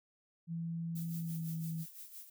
sine tone with pitch glide, 166.6 to 163.36 Hz, E3 to E3, +19 to -15 cents, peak -36 dBFS, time 0.47-1.86 s, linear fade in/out 50 ms, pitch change -34 cents, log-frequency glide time 1.18-1.41 s
violet noise with tremolo, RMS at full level -48 dBFS, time 0.95-2.3 s, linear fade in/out 10 ms, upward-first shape sine, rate 5.9 Hz, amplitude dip 65%
effects none

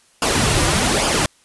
pink noise with flanger, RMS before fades -17 dBFS, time 0.22-1.26 s, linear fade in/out 2 ms, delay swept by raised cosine 0.5 to 4.6 ms, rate 1.2 Hz, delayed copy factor -0.6, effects white hiss -55 dBFS RMS until 1.44 s + resampled to 24000 Hz

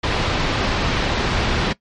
pink low-pass noise, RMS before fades -20 dBFS, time 0.03-1.73 s, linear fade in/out 10 ms, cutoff 4600 Hz, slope 24 dB/octave, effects noise-tail reverb RT60 0.1 s tail -19 dB re dry + MP3 48 kbps

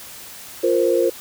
sine chord, F suspended fourth, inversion none, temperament just, 349.2 / 465.6 / 523.8 Hz, F4 / Bb4 / C5, 0 / -2 / +2 cents, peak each -19 dBFS, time 0.63-1.1 s, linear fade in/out 10 ms, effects white hiss -38 dBFS RMS until 1.2 s

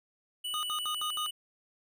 square tone, 2959 Hz, F#7, 1 cent flat, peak -34 dBFS, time 0.44-1.31 s, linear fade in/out 10 ms
square tone bursts, 1232 Hz, D#6, 17 cents flat, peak -34 dBFS, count 5, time 0.54-1.262 s, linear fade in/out 0 ms, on 90 ms, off 68 ms
effects none

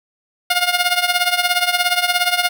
10% pulse tone with tremolo, 712 Hz, F5, 33 cents sharp, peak -3 dBFS, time 0.5-2.49 s, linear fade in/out 5 ms, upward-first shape triangle, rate 17 Hz, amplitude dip 85%, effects none

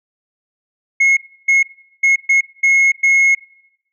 sine tone bursts at uneven times, 2169 Hz, C#7, 38 cents flat, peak -6 dBFS, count 6, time 1-1.17 / 1.48-1.63 / 2.03-2.16 / 2.29-2.41 / 2.63-2.92 / 3.03-3.35 s, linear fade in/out 10 ms, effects noise-tail reverb RT60 0.8 s tail -22 dB re dry + tanh soft clip ceiling -8 dBFS

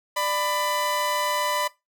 sawtooth tone pair together, 592.8 / 997 Hz, D5 / B5, +16 / +16 cents, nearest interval major sixth, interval 900 cents, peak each -24 / -21 dBFS, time 0.16-1.68 s, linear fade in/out 10 ms, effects noise-tail reverb RT60 0.2 s tail -19 dB re dry

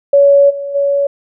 sine tone with level steps, 563 Hz, C#5, 27 cents sharp, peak -4 / -19 / -10 dBFS, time 0.13-1.07 s, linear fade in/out 5 ms, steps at 0.49 / 0.74 s, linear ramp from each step 20 ms, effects none

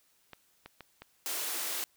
clicks, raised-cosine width 0.3 ms, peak -29 dBFS, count 4, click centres 0.333 / 0.66 / 0.807 / 1.02 s
white high-pass noise, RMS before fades -35 dBFS, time 1.26-1.84 s, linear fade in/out 0 ms, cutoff 280 Hz, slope 48 dB/octave
effects white hiss -69 dBFS RMS until 1.96 s

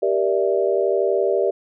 sine chord, E half-diminished seventh, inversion first, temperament equal with one note detuned, 392 / 473.2 / 587.3 / 659.3 Hz, G4 / Bb4 / D5 / E5, 0 / +26 / 0 / 0 cents, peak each -20 / -23 / -22 / -25 dBFS, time 0.02-1.51 s, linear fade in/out 10 ms, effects none

